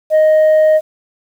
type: tone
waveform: sine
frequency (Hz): 622.3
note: D#5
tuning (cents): 0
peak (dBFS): -4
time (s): 0.1-0.81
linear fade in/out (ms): 50
effects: tanh soft clip ceiling -6 dBFS + 7-bit